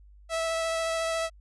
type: tone with vibrato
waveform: sawtooth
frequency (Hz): 655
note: E5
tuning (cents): -11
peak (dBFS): -23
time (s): 0.29-1.3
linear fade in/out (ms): 50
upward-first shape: sine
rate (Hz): 14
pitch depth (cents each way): 10
effects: added 50 Hz sine -50 dBFS peak until 1.4 s + resampled to 24000 Hz